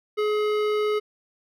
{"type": "tone with hard clipping", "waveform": "sine", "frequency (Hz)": 422.7, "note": "G#4", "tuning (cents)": 31, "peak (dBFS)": -23, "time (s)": [0.17, 1], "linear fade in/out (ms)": 20, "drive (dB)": 15, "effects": []}